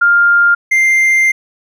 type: tone pair in turn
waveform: sine / triangle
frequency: 1402 / 2095 Hz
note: F6 / C7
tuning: +6 / +2 cents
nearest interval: perfect fifth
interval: 696 cents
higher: second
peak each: -6 dBFS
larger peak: neither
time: 0.01-0.55 / 0.71-1.32 s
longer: second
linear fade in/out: 10 ms
effects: none